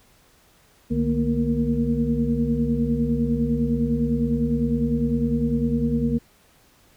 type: tone cluster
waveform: sine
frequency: 63.9 / 149.7 / 227.7 / 237.6 / 467.2 Hz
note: C2 / D3 / A#3 / A#3 / A#4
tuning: -40 / +33 / -40 / +33 / +4 cents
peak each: -29 / -27 / -26 / -22 / -30 dBFS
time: 0.9-6.19 s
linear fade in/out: 20 ms
effects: pink hiss -57 dBFS RMS until 6.96 s

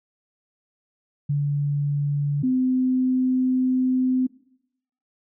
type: tone pair in turn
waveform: sine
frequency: 144 / 256.4 Hz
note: D3 / C4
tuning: -34 / -35 cents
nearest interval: minor seventh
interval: 999 cents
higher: second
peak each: -19 / -18 dBFS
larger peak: second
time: 1.29-2.43 / 2.43-4.27 s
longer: second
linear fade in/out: 10 ms
effects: noise-tail reverb RT60 0.8 s tail -20 dB re dry

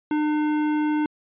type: tone with tanh clipping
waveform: sine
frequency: 302.1 Hz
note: D4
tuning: 49 cents sharp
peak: -22 dBFS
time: 0.11-1.06 s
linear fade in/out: 2 ms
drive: 16 dB
effects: resampled to 8000 Hz

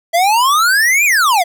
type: exponential two-way sweep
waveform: square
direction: up then down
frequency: 654 to 2491 to 654 Hz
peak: -10 dBFS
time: 0.13-1.44 s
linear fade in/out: 20 ms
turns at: 1.05 s
effects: none

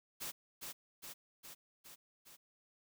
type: noise with echo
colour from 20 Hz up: white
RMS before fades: -43 dBFS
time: 0.2-0.32 s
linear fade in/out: 20 ms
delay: 410 ms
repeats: 5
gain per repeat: -3 dB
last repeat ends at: 2.37 s
effects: none

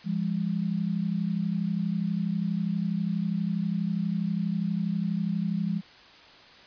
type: tone pair together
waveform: sine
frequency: 170.8 / 203.1 Hz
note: F3 / G#3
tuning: -38 / -38 cents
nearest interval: minor third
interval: 300 cents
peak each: -28 dBFS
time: 0.04-5.82 s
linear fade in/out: 50 ms
effects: white hiss -51 dBFS RMS until 6.66 s + resampled to 11025 Hz

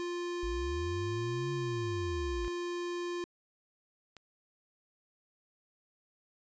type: tone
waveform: square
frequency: 350 Hz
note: F4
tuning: 4 cents sharp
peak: -35 dBFS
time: 0-3.24 s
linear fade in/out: 0 ms
type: linear two-way sweep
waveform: sine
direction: up then down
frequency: 50 to 140 to 50 Hz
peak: -35 dBFS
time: 0.43-2.48 s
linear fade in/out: 0 ms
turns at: 1.52 s
type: clicks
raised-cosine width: 0.2 ms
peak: -32 dBFS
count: 2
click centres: 2.447 / 4.167 s
effects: resampled to 16000 Hz

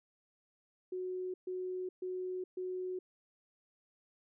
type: tone bursts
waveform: sine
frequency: 367.9 Hz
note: F#4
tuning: 10 cents flat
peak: -36 dBFS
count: 4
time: 0.92-2.99 s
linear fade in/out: 5 ms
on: 420 ms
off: 130 ms
effects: none

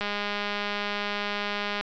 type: click train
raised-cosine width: 0.3 ms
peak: -14 dBFS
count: 370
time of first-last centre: 0.01-1.81 s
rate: 205 Hz
effects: resampled to 16000 Hz

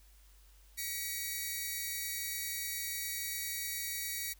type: tone pair together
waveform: 5% pulse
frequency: 1929 / 2255 Hz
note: B6 / C#7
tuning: -41 / +29 cents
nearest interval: minor third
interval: 270 cents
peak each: -29 / -29 dBFS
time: 0.77-4.34 s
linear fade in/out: 20 ms
effects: added 50 Hz sine -58 dBFS peak until 4.39 s + white hiss -66 dBFS RMS until 4.39 s

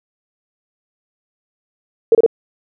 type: tone bursts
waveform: sine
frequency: 455.1 Hz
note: A#4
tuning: 42 cents flat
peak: -6 dBFS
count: 3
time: 2.12-2.263 s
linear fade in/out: 2 ms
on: 29 ms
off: 28 ms
effects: none

